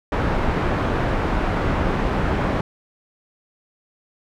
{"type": "low-pass noise", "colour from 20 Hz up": "pink", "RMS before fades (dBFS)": -21, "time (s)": [0.12, 2.61], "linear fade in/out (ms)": 2, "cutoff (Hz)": 1500, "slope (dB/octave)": 12, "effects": []}